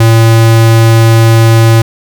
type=tone; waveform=square; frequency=113.6 Hz; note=A#2; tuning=44 cents flat; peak=-3 dBFS; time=0-1.82 s; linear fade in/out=5 ms; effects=none